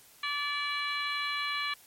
harmonic tone with a mistuned harmonic, 579 Hz, D5, 25 cents flat, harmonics 2 / 3 / 4 / 5 / 6 / 7, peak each -35 / -37 / -35 / -40 / -40 / -39 dBFS, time 0.23-1.74 s, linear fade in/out 5 ms, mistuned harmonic 6, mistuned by -50 cents, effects white hiss -57 dBFS RMS until 1.86 s + MP3 64 kbps

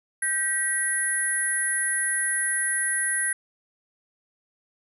sine tone cluster, 1557 / 1921 / 10660 Hz, G6 / B6 / E9, -12 / -48 / +18 cents, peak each -29 / -28 / -25 dBFS, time 0.22-3.33 s, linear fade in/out 5 ms, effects none

